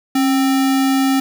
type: tone with sample-and-hold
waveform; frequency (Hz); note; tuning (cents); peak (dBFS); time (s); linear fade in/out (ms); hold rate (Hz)
sine; 270; C#4; -45; -12; 0.15-1.2; 5; 1050
effects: none